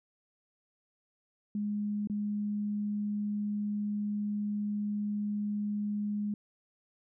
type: tone with dropouts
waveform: sine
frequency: 207.4 Hz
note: G#3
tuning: 2 cents flat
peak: -30 dBFS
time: 1.55-6.34 s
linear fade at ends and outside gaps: 2 ms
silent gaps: 2.073-2.098 s
effects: none